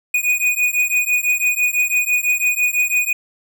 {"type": "beating tone pair", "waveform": "square", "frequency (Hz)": [2470, 2476], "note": ["D#7", "D#7"], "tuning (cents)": [-13, -9], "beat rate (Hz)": 6, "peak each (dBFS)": -19, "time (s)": [0.14, 3.13], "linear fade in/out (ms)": 5, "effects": []}